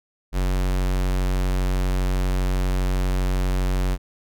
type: tone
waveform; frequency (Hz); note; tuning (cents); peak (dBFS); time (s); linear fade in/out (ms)
square; 46.25; F#1; 0; -20; 0.32-3.98; 50
effects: none